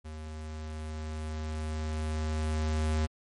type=tone with level ramp; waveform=square; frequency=77.78 Hz; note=D#2; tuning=in tune; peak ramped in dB=-40 to -26 dBFS; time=0.04-3.07 s; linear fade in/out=20 ms; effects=MP3 48 kbps